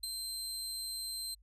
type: tone with ADSR envelope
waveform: 25% pulse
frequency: 4127 Hz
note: C8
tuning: 25 cents flat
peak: -29 dBFS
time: 0.03-1.35 s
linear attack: 7 ms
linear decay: 15 ms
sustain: -4 dB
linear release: 14 ms
effects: added 50 Hz sine -60 dBFS peak until 1.42 s